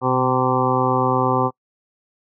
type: harmonic tone with a mistuned harmonic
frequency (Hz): 128.6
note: C3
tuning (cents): -30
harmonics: 1 / 2 / 3 / 4 / 6 / 7 / 8 / 9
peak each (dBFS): -24 / -24 / -24 / -24 / -24 / -24 / -24 / -24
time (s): 0.01-1.51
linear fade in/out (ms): 50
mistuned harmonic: 1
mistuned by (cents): -35
effects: noise-tail reverb RT60 0.1 s tail -25 dB re dry